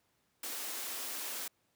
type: high-pass noise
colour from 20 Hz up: white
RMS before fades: -40 dBFS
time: 0.43-1.48 s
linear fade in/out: 5 ms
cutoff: 220 Hz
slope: 96 dB/octave
effects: pink hiss -75 dBFS RMS until 1.75 s + high-pass 100 Hz 12 dB/octave